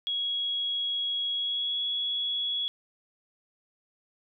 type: tone with pitch glide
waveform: sine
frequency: 3322 to 3361 Hz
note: G#7 to G#7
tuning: 0 to +20 cents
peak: -27 dBFS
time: 0.07-2.68 s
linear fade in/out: 0 ms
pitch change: +20 cents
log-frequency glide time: 1.32-1.83 s
effects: none